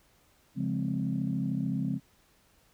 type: chord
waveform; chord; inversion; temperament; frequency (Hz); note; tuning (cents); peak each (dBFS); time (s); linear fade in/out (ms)
sine; Db major seventh; none; equal; 138.59 / 174.61 / 207.7 / 261.6; Db3 / F3 / Ab3 / C4; 0 / 0 / 0 / 0; -33; 0.55-2; 50
effects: tanh soft clip ceiling -19 dBFS + pink hiss -65 dBFS RMS until 2.73 s